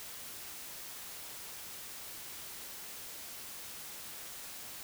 silence, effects white hiss -46 dBFS RMS until 4.83 s

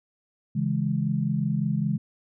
sine chord, C# minor, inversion none, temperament equal with one note detuned, 138.59 / 163.68 / 207.7 Hz, C#3 / E3 / G#3, 0 / -12 / 0 cents, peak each -27 dBFS, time 0.55-1.98 s, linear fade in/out 10 ms, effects none

